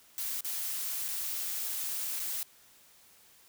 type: noise with dropouts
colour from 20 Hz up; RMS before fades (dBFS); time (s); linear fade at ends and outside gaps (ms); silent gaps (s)
blue; -35; 0.18-2.43; 0; 0.407-0.447 / 1.082-1.087 / 2.195-2.199
effects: white hiss -60 dBFS RMS until 3.48 s